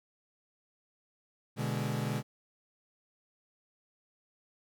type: chord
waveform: 40% pulse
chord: G# diminished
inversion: first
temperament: equal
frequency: 123.47 / 146.83 / 207.7 Hz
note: B2 / D3 / G#3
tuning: 0 / 0 / 0 cents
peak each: -34 / -35 / -36 dBFS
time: 1.56-2.23 s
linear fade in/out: 50 ms
effects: none